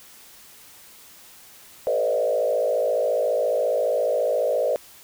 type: tone with frequency modulation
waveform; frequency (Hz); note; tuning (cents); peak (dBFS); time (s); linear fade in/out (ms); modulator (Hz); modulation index
sine; 554.4; C#5; 0; -19; 1.87-4.76; 0; 54.5; 1.7
effects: white hiss -48 dBFS RMS until 5.03 s